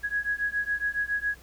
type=beating tone pair; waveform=sine; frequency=1661.2 / 1668.4 Hz; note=G#6 / G#6; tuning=0 / +7 cents; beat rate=7.2 Hz; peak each=-29 dBFS; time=0.03-1.36 s; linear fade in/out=20 ms; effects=added 60 Hz sine -50 dBFS peak until 1.42 s + pink hiss -54 dBFS RMS until 1.42 s